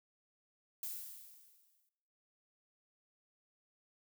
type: noise with exponential decay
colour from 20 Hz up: violet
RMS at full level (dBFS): -40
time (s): 0.83-1.89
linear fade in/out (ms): 1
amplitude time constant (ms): 230
effects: noise-tail reverb RT60 1.0 s tail -19 dB re dry